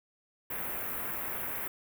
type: band-stop noise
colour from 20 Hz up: white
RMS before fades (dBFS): -36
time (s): 0.5-1.68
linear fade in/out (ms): 5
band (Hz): 2200 to 13000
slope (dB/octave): 24
effects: none